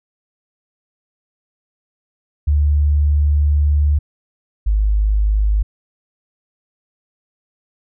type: tone pair in turn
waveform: sine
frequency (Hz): 73.42 / 51.82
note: D2 / G#1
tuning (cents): 0 / -3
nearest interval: tritone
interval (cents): 603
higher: first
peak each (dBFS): -11 / -12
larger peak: first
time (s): 2.47-3.99 / 4.66-5.63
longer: first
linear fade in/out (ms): 10
effects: none